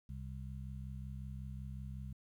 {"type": "harmonic tone", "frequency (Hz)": 65.41, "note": "C2", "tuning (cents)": 0, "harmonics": [1, 2, 3], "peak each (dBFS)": [-45, -46, -51], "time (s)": [0.09, 2.13], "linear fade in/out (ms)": 5, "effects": ["12-bit"]}